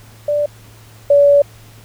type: tone pair in turn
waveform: sine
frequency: 587.3 / 571.2 Hz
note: D5 / D5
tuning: 0 / -48 cents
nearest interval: unison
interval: 48 cents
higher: first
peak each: -13 / -6 dBFS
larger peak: second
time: 0.28-0.46 / 1.1-1.42 s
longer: second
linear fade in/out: 5 ms
effects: added 110 Hz sine -41 dBFS peak until 1.84 s + pink hiss -45 dBFS RMS until 1.84 s